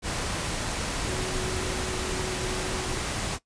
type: tone in noise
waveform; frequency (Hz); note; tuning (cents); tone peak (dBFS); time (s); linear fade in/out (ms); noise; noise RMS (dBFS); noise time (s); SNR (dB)
sine; 371; F#4; +5; -34; 1.06-3; 50; pink; -30; 0.02-3.39; -7
effects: noise-tail reverb RT60 0.1 s tail -17 dB re dry + resampled to 22050 Hz